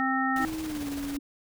harmonic tone, 263.8 Hz, C4, 14 cents sharp, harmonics 1 / 3 / 5 / 7, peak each -28 / -30 / -30 / -30 dBFS, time 0-0.45 s, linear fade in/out 0 ms
pink noise with tremolo, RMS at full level -39 dBFS, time 0.36-1.17 s, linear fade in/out 2 ms, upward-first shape square, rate 18 Hz, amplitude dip 35%
sine tone with pitch glide, 317 to 282.4 Hz, D#4 to C#4, +32 to +32 cents, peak -31 dBFS, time 0.39-1.19 s, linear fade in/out 10 ms, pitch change -200 cents, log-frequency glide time 0.63-0.88 s
effects none

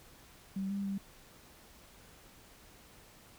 sine tone with pitch steps, 193.3 / 199.1 / 196.7 Hz, G3 / G3 / G3, -24 / +27 / +6 cents, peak -33 dBFS, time 0.56-0.98 s, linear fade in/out 5 ms, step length 140 ms, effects pink hiss -58 dBFS RMS until 3.38 s

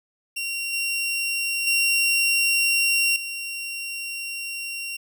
sawtooth tone with level steps, 2751 Hz, F7, 27 cents flat, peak -23 / -20 / -15 / -26 dBFS, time 0.36-4.97 s, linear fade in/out 10 ms, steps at 0.73 / 1.67 / 3.16 s, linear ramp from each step 2 ms, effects none

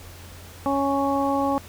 harmonic tone, 277.2 Hz, C#4, in tune, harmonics 1 / 2 / 3 / 4, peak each -24 / -26 / -25 / -28 dBFS, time 0.66-1.58 s, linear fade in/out 0 ms, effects added 87 Hz sine -43 dBFS peak until 1.68 s + pink hiss -45 dBFS RMS until 1.68 s

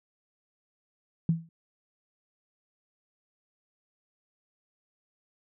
sine tone with exponential decay, 164.81 Hz, E3, in tune, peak -18 dBFS, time 1.29-1.49 s, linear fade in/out 2 ms, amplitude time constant 43 ms, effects none

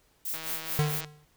violet noise with tremolo, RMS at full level -32 dBFS, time 0.25-1.01 s, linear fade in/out 5 ms, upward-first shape sine, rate 4.6 Hz, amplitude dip 85%
click train, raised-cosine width 0.2 ms, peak -22 dBFS, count 114, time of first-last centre 0.34-1.046 s, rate 160 Hz
square tone with exponential decay, 149.9 Hz, D3, 36 cents sharp, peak -21 dBFS, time 0.79-1.25 s, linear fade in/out 0 ms, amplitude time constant 99 ms
effects pink hiss -66 dBFS RMS until 1.36 s

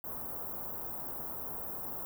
white band-stop noise, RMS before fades -40 dBFS, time 0.04-2.05 s, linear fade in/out 0 ms, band 1100 to 15000 Hz, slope 24 dB/octave, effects none

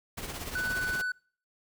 pink noise with tremolo, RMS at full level -36 dBFS, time 0.17-1.02 s, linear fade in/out 10 ms, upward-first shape triangle, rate 17 Hz, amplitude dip 60%
triangle tone, 1492 Hz, F#6, 14 cents sharp, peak -27 dBFS, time 0.55-1.12 s, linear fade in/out 5 ms
effects noise-tail reverb RT60 0.5 s tail -25 dB re dry

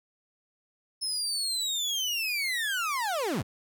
30% pulse linear sweep, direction down, 5240 to 66.8 Hz, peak -25 dBFS, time 1.01-3.43 s, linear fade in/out 20 ms, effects none

